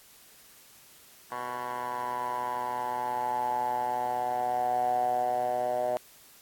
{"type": "tone with band-pass filter sweep", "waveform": "10% pulse", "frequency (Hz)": 123.47, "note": "B2", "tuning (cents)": 0, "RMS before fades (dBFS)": -30, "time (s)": [1.32, 5.97], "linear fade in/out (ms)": 0, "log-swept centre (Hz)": [1100, 660], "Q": 9.7, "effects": ["white hiss -55 dBFS RMS until 6.41 s", "AAC 64 kbps"]}